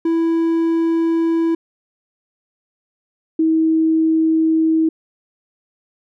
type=tone pair in turn; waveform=triangle / sine; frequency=330 / 320.6 Hz; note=E4 / E4; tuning=+2 / -48 cents; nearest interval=minor second; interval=50 cents; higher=first; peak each=-12 dBFS; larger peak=neither; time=0.05-1.55 / 3.39-4.89 s; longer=neither; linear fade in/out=5 ms; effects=none